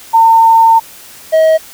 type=tone pair in turn; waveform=sine / triangle; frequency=906 / 636.8 Hz; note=A#5 / D#5; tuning=-50 / +40 cents; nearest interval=tritone; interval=610 cents; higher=first; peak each=-3 dBFS; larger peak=neither; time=0.13-0.8 / 1.32-1.58 s; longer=first; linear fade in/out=20 ms; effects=white hiss -35 dBFS RMS until 1.73 s